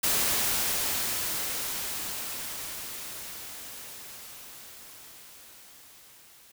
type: noise with level ramp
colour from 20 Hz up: white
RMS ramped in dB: -25 to -55 dBFS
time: 0.03-6.52 s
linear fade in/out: 10 ms
effects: none